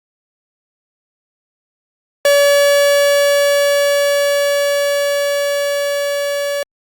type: tone with level ramp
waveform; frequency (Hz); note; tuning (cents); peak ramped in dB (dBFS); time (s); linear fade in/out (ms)
45% pulse; 570; C#5; +48; -8 to -17; 2.25-6.63; 2
effects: Opus 48 kbps